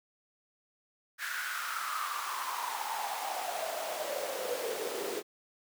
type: noise with high-pass filter sweep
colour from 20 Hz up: pink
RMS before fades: -36 dBFS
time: 1.18-5.23 s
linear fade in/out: 50 ms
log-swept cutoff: 1600 to 390 Hz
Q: 6.3
effects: none